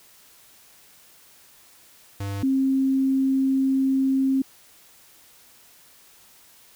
square / sine tone pair in turn, 99.5 / 267.2 Hz, G2 / C4, +26 / +36 cents, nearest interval octave + perfect fourth, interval 1710 cents, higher second, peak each -28 / -18 dBFS, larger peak second, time 2.2-2.43 / 2.43-4.42 s, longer second, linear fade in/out 5 ms, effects white hiss -53 dBFS RMS until 6.75 s

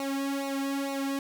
sawtooth tone with flanger, 275.4 Hz, C#4, 11 cents flat, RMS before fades -31 dBFS, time 0-1.19 s, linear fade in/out 2 ms, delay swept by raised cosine 0.6 to 2.3 ms, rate 2.2 Hz, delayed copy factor -0.85, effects none

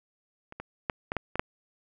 clicks, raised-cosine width 0.5 ms, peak -28 / -22 / -12 / -15 / -13 / -18 / -8 dBFS, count 7, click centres 0.524 / 0.6 / 0.898 / 1.119 / 1.167 / 1.356 / 1.395 s, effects none

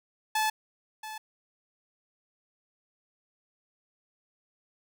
sawtooth tone with echo, 867 Hz, A5, 26 cents flat, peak -21 dBFS, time 0.35-0.5 s, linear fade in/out 5 ms, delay 680 ms, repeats 1, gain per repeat -13 dB, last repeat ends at 1.18 s, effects none

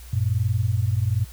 sine tone pair together, 95.48 / 116.54 Hz, G2 / A#2, -45 / 0 cents, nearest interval minor third, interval 345 cents, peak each -22 dBFS, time 0.13-1.25 s, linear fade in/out 5 ms, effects added 60 Hz sine -39 dBFS peak until 1.32 s + white hiss -48 dBFS RMS until 1.32 s

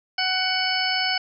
harmonic tone, 746 Hz, F#5, 14 cents sharp, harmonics 1 / 2 / 3 / 4 / 6 / 7, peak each -28 / -28 / -28 / -28 / -28 / -28 dBFS, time 0.18-1.18 s, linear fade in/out 5 ms, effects none

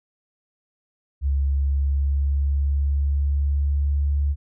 sine tone with pitch glide, 69.3 to 71.5 Hz, C#2 to D2, 0 to -46 cents, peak -18 dBFS, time 1.21-4.36 s, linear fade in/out 50 ms, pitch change +54 cents, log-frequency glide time 1.43-4.13 s, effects none

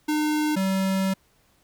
square tone pair in turn, 303.4 / 191.56 Hz, D#4 / G3, -44 / -40 cents, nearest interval minor sixth, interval 796 cents, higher first, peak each -22 dBFS, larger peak neither, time 0.08-0.56 / 0.56-1.14 s, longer second, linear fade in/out 10 ms, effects pink hiss -63 dBFS RMS until 1.63 s

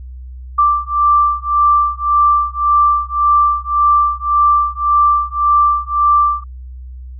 sine beating tone pair, 1174.7 / 1176.5 Hz, D6 / D6, 0 / +3 cents, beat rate 1.8 Hz, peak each -13 dBFS, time 0.58-6.44 s, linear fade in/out 10 ms, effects added 63 Hz sine -28 dBFS peak until 7.19 s

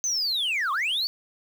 sine linear two-way sweep, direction down then up, 6300 to 1040 to 4627 Hz, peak -21 dBFS, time 0.04-1.07 s, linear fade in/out 0 ms, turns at 0.72 s, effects tanh soft clip ceiling -22 dBFS + 8-bit

